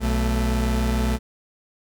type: tone pair together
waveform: 40% pulse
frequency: 61.74 / 220 Hz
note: B1 / A3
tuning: 0 / 0 cents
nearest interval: octave + minor seventh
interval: 2200 cents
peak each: -20 / -24 dBFS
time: 0-1.19 s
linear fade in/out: 50 ms
effects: none